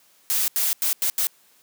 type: noise bursts at uneven times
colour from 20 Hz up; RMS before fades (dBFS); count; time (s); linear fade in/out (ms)
blue; -22; 5; 0.3-0.48 / 0.56-0.73 / 0.82-0.93 / 1.02-1.1 / 1.18-1.27; 0
effects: white hiss -58 dBFS RMS until 1.62 s + high-pass 150 Hz 12 dB/octave